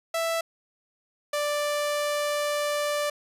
sawtooth tone pair in turn, 661 / 587.9 Hz, E5 / D5, +5 / +2 cents, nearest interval major second, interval 203 cents, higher first, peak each -21 dBFS, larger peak neither, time 0.14-0.41 / 1.33-3.1 s, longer second, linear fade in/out 5 ms, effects resampled to 32000 Hz

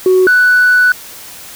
sine tone pair in turn, 371.4 / 1485.6 Hz, F#4 / F#6, +7 / +7 cents, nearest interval 2 octaves, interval 2400 cents, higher second, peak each -4 dBFS, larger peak neither, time 0.06-0.27 / 0.27-0.92 s, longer second, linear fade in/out 2 ms, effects tanh soft clip ceiling -3 dBFS + white hiss -32 dBFS RMS until 1.55 s

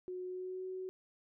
sine tone with pitch glide, 365.4 to 373.1 Hz, F#4 to F#4, -22 to +14 cents, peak -39 dBFS, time 0.08-0.89 s, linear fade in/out 0 ms, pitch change +36 cents, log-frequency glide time 0.25-0.65 s, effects none

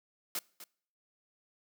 white noise with echo, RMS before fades -35 dBFS, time 0.35-0.39 s, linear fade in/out 2 ms, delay 250 ms, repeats 1, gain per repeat -13 dB, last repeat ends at 0.64 s, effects noise-tail reverb RT60 0.6 s tail -25 dB re dry + high-pass 200 Hz 12 dB/octave

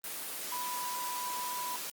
sine tone in noise, 988 Hz, B5, in tune, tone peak -36 dBFS, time 0.52-1.76 s, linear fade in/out 2 ms, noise white, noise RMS -39 dBFS, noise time 0.04-1.9 s, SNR 0 dB, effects high-pass 200 Hz 12 dB/octave + Opus 24 kbps

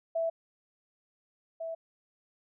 sine tone pair in turn, 659.3 / 655.9 Hz, E5 / E5, 0 / -9 cents, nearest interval unison, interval 9 cents, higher first, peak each -27 / -34 dBFS, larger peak first, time 0.15-0.3 / 1.6-1.75 s, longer neither, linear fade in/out 10 ms, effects none

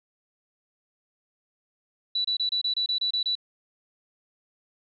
sine tone bursts, 3951 Hz, B7, in tune, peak -23 dBFS, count 10, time 2.15-3.353 s, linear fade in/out 5 ms, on 96 ms, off 27 ms, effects none

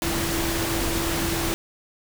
sine tone in noise, 334 Hz, E4, 23 cents sharp, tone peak -28 dBFS, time 0.02-1.54 s, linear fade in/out 0 ms, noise pink, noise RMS -26 dBFS, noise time 0.02-1.54 s, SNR -5 dB, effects none

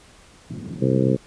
white band-pass noise, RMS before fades -33 dBFS, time 0.5-1.14 s, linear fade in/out 2 ms, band 110 to 270 Hz, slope 24 dB/octave
harmonic tone, 65.41 Hz, C2, in tune, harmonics 2 / 3 / 4 / 5 / 6 / 7 / 8, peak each -21 / -23 / -24 / -25 / -26 / -26 / -27 dBFS, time 0.81-1.17 s, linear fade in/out 20 ms
effects pink hiss -50 dBFS RMS until 1.26 s + resampled to 22050 Hz

